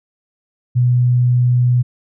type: tone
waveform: sine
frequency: 123.47 Hz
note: B2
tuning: in tune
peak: -10 dBFS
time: 0.75-1.83 s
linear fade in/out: 20 ms
effects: none